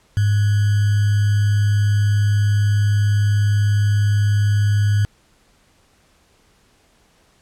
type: tone with sample-and-hold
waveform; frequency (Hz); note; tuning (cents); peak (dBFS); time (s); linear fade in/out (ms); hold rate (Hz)
sine; 103.3; G#2; -9; -13; 0.17-5.05; 0; 1575
effects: pink hiss -57 dBFS RMS until 7.41 s + low-pass 10000 Hz 12 dB/octave